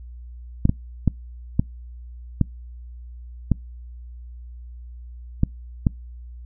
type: clicks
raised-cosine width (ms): 5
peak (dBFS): -4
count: 8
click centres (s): 0.654 / 0.694 / 1.077 / 1.595 / 2.413 / 3.517 / 5.434 / 5.868
effects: noise-tail reverb RT60 0.2 s tail -26 dB re dry + added 60 Hz sine -36 dBFS peak until 6.45 s